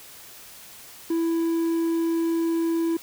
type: tone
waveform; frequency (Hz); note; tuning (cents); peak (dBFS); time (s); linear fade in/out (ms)
triangle; 331.4; E4; +9; -19; 1.1-2.97; 5
effects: white hiss -45 dBFS RMS until 3.02 s